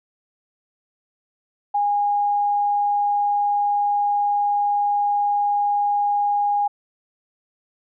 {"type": "tone", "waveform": "sine", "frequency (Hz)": 819, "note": "G#5", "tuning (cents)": -24, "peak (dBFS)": -17, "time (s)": [1.74, 6.68], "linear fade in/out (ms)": 10, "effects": []}